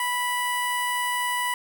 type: tone with notch filter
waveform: 15% pulse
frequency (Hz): 984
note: B5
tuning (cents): -7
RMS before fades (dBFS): -26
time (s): 0-1.54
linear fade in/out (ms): 2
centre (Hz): 4200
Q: 0.93
effects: none